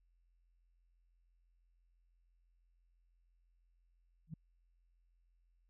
sine tone with exponential growth, 158.6 Hz, D#3, 33 cents sharp, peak -38 dBFS, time 4.27-4.34 s, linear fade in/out 5 ms, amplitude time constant 15 ms, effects added 43 Hz sine -70 dBFS peak until 5.69 s

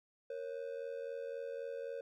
triangle ring-modulated tone, 508 Hz, B4, 49 cents sharp, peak -35 dBFS, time 0.3-2.01 s, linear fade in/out 2 ms, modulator 41.9 Hz, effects none

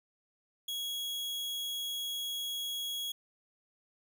40% pulse tone, 3324 Hz, G#7, 1 cent sharp, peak -34 dBFS, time 0.68-3.12 s, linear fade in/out 5 ms, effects none

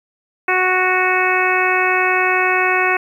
harmonic tone, 369 Hz, F#4, 5 cents flat, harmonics 1 / 2 / 3 / 4 / 5 / 6 / 7, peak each -21 / -21 / -21 / -21 / -21 / -21 / -21 dBFS, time 0.48-2.97 s, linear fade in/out 5 ms, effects 8-bit

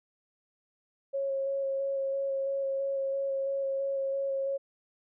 sine tone with vibrato, 546 Hz, C#5, 26 cents flat, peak -28 dBFS, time 1.13-4.58 s, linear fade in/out 20 ms, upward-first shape square, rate 3 Hz, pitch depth 11 cents each way, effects none

